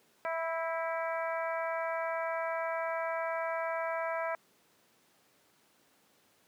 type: harmonic tone with a mistuned harmonic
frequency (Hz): 328.7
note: E4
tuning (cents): -5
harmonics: 2 / 3 / 4 / 5 / 6 / 7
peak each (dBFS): -34 / -38 / -40 / -42 / -44 / -45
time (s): 0.25-4.35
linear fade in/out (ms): 0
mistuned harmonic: 5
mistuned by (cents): -24
effects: pink hiss -67 dBFS RMS until 6.47 s + high-pass 200 Hz 12 dB/octave

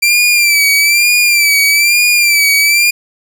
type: tone with vibrato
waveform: sawtooth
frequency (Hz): 2348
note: D7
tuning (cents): -1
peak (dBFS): -4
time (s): 0.02-2.91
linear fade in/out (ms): 10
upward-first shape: sine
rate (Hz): 1.1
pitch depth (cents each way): 64
effects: none

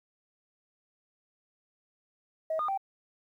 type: tone with pitch steps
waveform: sine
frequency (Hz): 637 / 1222 / 780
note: D#5 / D#6 / G5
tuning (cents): +41 / -32 / -9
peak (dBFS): -27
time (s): 2.5-2.776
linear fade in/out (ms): 5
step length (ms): 92
effects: tanh soft clip ceiling -23 dBFS + 11-bit

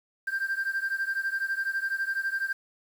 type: beating tone pair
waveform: sine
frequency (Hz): 1576 / 1588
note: G6 / G6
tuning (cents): +9 / +22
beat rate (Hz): 12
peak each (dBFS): -28 / -29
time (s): 0.27-2.53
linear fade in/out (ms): 10
effects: tanh soft clip ceiling -23 dBFS + 8-bit

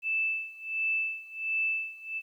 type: tone with tremolo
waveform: sine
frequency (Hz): 2637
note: E7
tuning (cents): 0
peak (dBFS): -25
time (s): 0.02-2.22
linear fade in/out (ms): 50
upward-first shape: sine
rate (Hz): 1.4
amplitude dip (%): 90
effects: 11-bit

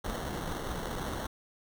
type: noise with sample-and-hold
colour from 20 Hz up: pink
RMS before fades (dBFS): -36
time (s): 0.04-1.27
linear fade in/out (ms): 10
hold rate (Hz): 2450
effects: none

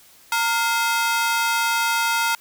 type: ring-modulated tone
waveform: sawtooth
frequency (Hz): 1163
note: D6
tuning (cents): -17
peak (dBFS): -12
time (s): 0.32-2.35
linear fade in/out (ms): 2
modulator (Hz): 244
effects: white hiss -51 dBFS RMS until 2.4 s

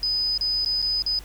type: tone with dropouts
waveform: sine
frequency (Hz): 5000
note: D#8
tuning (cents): +8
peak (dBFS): -21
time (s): 0.03-1.19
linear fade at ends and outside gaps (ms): 1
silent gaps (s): 0.377-0.41 / 0.648-0.66 / 0.818-0.825 / 1.022-1.063
effects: added 50 Hz sine -40 dBFS peak until 1.24 s + pink hiss -47 dBFS RMS until 1.24 s

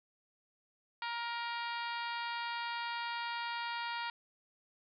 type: harmonic tone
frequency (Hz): 470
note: A#4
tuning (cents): +14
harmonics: 2 / 3 / 4 / 5 / 6 / 7 / 8 / 9 / 10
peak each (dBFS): -39 / -43 / -45 / -47 / -49 / -50 / -51 / -52 / -53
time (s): 1.02-4.1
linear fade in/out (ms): 2
effects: none

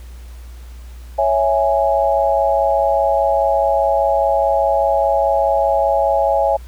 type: chord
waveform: sine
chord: C# minor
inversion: none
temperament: equal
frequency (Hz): 554.4 / 659.3 / 830.6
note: C#5 / E5 / G#5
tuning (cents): 0 / 0 / 0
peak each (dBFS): -17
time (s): 1.18-6.57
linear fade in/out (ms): 10
effects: added 60 Hz sine -32 dBFS peak until 6.67 s + pink hiss -48 dBFS RMS until 6.67 s

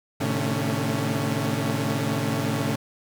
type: tone cluster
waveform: sawtooth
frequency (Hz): 109.1 / 133.1 / 151.8 / 223.2 / 280.1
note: A2 / C3 / D#3 / A3 / C#4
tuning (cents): -14 / +30 / -42 / +25 / +18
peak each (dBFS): -26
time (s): 0.2-2.76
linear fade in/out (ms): 10
effects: none

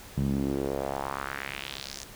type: tone with band-pass filter sweep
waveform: sawtooth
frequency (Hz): 68.5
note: C#2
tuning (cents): -20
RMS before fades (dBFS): -32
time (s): 0.17-2.04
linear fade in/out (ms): 5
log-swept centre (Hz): 160 to 6600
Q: 2.4
effects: pink hiss -47 dBFS RMS until 2.15 s

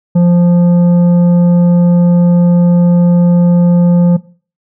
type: tone with tanh clipping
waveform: sine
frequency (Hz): 174.61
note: F3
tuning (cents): 0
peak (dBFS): -6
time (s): 0.15-4.17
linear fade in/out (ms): 10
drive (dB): 8
effects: noise-tail reverb RT60 0.4 s tail -19 dB re dry

